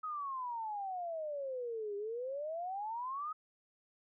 sine exponential two-way sweep, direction down then up, 1278 to 399.7 to 1278 Hz, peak -37 dBFS, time 0.03-3.33 s, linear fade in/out 10 ms, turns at 1.96 s, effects none

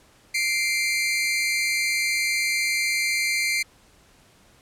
sawtooth tone pair together, 2096 / 2344 Hz, C7 / D7, +2 / -4 cents, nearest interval major second, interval 194 cents, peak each -20 / -22 dBFS, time 0.34-3.63 s, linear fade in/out 10 ms, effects pink hiss -56 dBFS RMS until 4.61 s + low-pass 11000 Hz 12 dB/octave

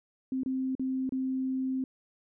sine tone with dropouts, 261.6 Hz, C4, in tune, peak -28 dBFS, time 0.32-1.84 s, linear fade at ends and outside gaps 2 ms, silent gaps 0.434-0.46 / 0.752-0.795 / 1.093-1.122 s, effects none

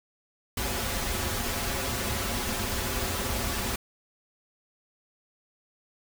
pink noise with comb filter, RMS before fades -30 dBFS, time 0.57-3.76 s, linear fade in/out 5 ms, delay 6.5 ms, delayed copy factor -0.85, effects none

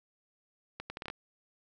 accelerating click train, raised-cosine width 0.3 ms, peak -23 dBFS, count 7, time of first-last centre 0.8-1.101 s, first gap 100 ms, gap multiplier 0.71, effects none

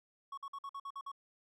triangle tone bursts, 1108.7 Hz, C#6, in tune, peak -39 dBFS, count 8, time 0.32-1.117 s, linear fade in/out 5 ms, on 55 ms, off 51 ms, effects none

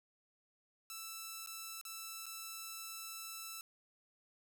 5% pulse tone with dropouts, 1323 Hz, E6, 6 cents sharp, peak -33 dBFS, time 0.9-3.61 s, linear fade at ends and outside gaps 1 ms, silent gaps 1.462-1.472 / 1.813-1.851 / 2.258-2.264 s, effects none

